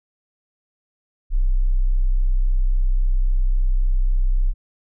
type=tone; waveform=sine; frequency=31.83 Hz; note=C1; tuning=47 cents flat; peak=-14 dBFS; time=1.3-4.54 s; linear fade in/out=50 ms; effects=none